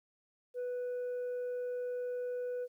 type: tone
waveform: sine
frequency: 493.9 Hz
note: B4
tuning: in tune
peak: -32 dBFS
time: 0.54-2.68 s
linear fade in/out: 50 ms
effects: tanh soft clip ceiling -34 dBFS + 12-bit